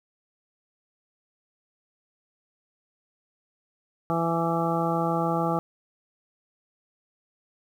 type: harmonic tone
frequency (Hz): 166.8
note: E3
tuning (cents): +21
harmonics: 1 / 2 / 3 / 4 / 5 / 7 / 8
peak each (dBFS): -28 / -30 / -31 / -31 / -29 / -31 / -37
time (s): 4.1-5.59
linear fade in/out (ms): 0
effects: 9-bit